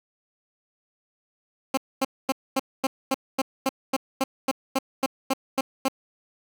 15% pulse tone bursts, 266.8 Hz, C4, 34 cents sharp, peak -14 dBFS, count 16, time 1.74-5.884 s, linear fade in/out 5 ms, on 34 ms, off 240 ms, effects none

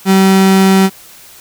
35% pulse tone, 191.7 Hz, G3, 38 cents flat, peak -4 dBFS, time 0.05-0.9 s, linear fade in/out 50 ms, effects white hiss -38 dBFS RMS until 1.4 s

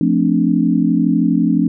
sine chord, D minor seventh, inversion first, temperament equal, 174.61 / 220 / 261.6 / 293.7 Hz, F3 / A3 / C4 / D4, 0 / 0 / 0 / 0 cents, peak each -17 dBFS, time 0.01-1.68 s, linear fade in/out 2 ms, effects none

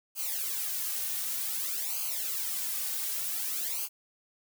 blue noise with flanger, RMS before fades -33 dBFS, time 0.15-3.89 s, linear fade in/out 50 ms, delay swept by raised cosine 0.54 to 3.04 ms, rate 0.54 Hz, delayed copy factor -0.9, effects none

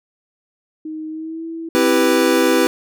sine tone with pitch glide, 312.8 to 328.4 Hz, D#4 to E4, +9 to -6 cents, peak -25 dBFS, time 0.85-1.69 s, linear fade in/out 5 ms, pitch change +85 cents, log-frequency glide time 1.09-1.45 s
square chord, C major seventh, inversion none, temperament equal, 261.6 / 329.6 / 392 / 493.9 Hz, C4 / E4 / G4 / B4, 0 / 0 / 0 / 0 cents, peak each -20 / -18 / -20 / -18 dBFS, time 1.75-2.67 s, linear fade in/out 0 ms
effects none

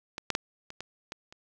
clicks, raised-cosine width 0.2 ms, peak -18 / -10 / -9 / -25 / -20 / -20 / -30 dBFS, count 7, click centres 0.181 / 0.303 / 0.351 / 0.704 / 0.806 / 1.121 / 1.325 s, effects none

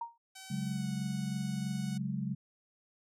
sine tone with exponential decay, 932.3 Hz, A#5, in tune, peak -32 dBFS, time 0.01-0.18 s, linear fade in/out 5 ms, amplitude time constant 35 ms
5% pulse tone with pitch glide, 763 to 738.7 Hz, G5 to F#5, -47 to -3 cents, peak -35 dBFS, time 0.35-1.98 s, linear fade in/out 10 ms, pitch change -56 cents, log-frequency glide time 0.6-0.86 s
sine chord, C# suspended fourth, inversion none, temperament just, 138.59 / 184.79 / 207.9 Hz, C#3 / F#3 / G#3, 0 / -2 / +2 cents, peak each -37 dBFS, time 0.5-2.35 s, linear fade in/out 10 ms
effects none

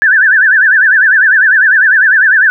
sine tone with vibrato, 1632 Hz, G#6, 31 cents flat, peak -4 dBFS, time 0.02-2.5 s, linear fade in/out 0 ms, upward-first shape sine, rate 10 Hz, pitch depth 160 cents each way, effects none

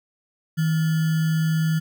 sine tone with sample-and-hold, 160 Hz, D#3, 49 cents sharp, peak -18 dBFS, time 0.57-1.8 s, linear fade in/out 20 ms, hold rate 1575 Hz, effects none

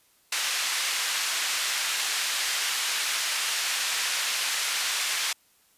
pink band-pass noise, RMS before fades -28 dBFS, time 0.32-5.33 s, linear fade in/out 5 ms, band 1800 to 8900 Hz, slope 12 dB/octave, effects white hiss -63 dBFS RMS until 5.77 s + resampled to 32000 Hz

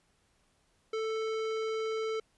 sine tone with hard clipping, 441.4 Hz, A4, 5 cents sharp, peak -33 dBFS, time 0.93-2.2 s, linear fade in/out 5 ms, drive 17 dB, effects pink hiss -71 dBFS RMS until 2.37 s + resampled to 24000 Hz

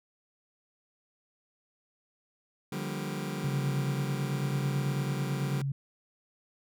sawtooth chord, G minor seventh, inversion second, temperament just, 147 / 176.4 / 196 / 235.2 Hz, D3 / F3 / G3 / Bb3, +2 / +18 / 0 / +16 cents, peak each -33 / -35 / -33 / -39 dBFS, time 2.72-5.62 s, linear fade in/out 5 ms
sine tone with tremolo, 137.9 Hz, C#3, 9 cents flat, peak -28 dBFS, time 3.44-5.72 s, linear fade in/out 5 ms, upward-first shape sine, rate 0.97 Hz, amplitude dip 30%
effects none

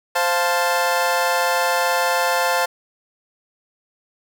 25% pulse chord, F major, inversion second, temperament equal, 523.3 / 698.5 / 880 Hz, C5 / F5 / A5, 0 / 0 / 0 cents, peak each -18 dBFS, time 0.15-2.66 s, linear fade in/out 10 ms, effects none

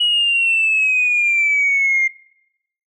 sine exponential sweep, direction down, 2921 to 2105 Hz, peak -12 dBFS, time 0-2.08 s, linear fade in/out 10 ms, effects noise-tail reverb RT60 0.8 s tail -22 dB re dry + tanh soft clip ceiling -9 dBFS

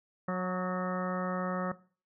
harmonic tone with a mistuned harmonic, 182.7 Hz, F#3, 22 cents flat, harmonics 1 / 2 / 3 / 4 / 5 / 6 / 7 / 8 / 9 / 10, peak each -32 / -43 / -36 / -43 / -46 / -41 / -39 / -51 / -52 / -44 dBFS, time 0.28-1.72 s, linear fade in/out 5 ms, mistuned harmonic 6, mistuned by +33 cents, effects noise-tail reverb RT60 0.4 s tail -18 dB re dry

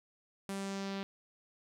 sawtooth tone with low-pass filter sweep, 196 Hz, G3, in tune, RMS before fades -39 dBFS, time 0.49-1.03 s, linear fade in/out 0 ms, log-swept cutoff 11000 to 3700 Hz, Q 1.7, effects 12-bit

